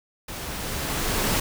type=noise with level ramp; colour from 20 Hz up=pink; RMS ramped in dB=-35 to -22 dBFS; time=0.28-1.4 s; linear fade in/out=5 ms; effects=none